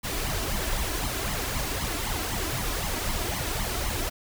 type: noise with flanger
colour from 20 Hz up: pink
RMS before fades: -29 dBFS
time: 0.03-4.1 s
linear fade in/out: 20 ms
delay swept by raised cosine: 0.95 to 3.05 ms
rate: 3.9 Hz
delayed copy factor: +0.7
effects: none